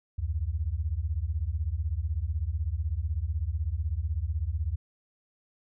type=beating tone pair; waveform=sine; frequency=70.7 / 86.7 Hz; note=C#2 / F2; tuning=+35 / -12 cents; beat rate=16 Hz; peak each=-30 / -30 dBFS; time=0.18-4.76 s; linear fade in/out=10 ms; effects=none